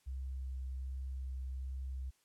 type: tone with vibrato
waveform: sine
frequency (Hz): 65.41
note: C2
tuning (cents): 0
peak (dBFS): -38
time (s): 0.06-2.11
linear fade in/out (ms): 20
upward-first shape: sine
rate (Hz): 1.3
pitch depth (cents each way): 11
effects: white hiss -74 dBFS RMS until 2.24 s + low-pass 11000 Hz 12 dB/octave